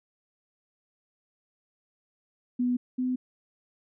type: tone pair in turn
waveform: sine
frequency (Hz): 246.9 / 253.5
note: B3 / B3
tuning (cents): 0 / +45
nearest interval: unison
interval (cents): 45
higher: second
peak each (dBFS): -23 / -25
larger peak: first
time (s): 2.59-2.77 / 2.98-3.16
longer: neither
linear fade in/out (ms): 10
effects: none